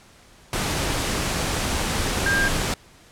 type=tone in noise; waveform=sine; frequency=1602 Hz; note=G6; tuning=37 cents sharp; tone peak=-19 dBFS; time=2.26-2.48 s; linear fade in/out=2 ms; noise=pink; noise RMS=-24 dBFS; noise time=0.53-2.74 s; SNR=+2 dB; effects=pink hiss -51 dBFS RMS until 3.11 s + low-pass 10000 Hz 12 dB/octave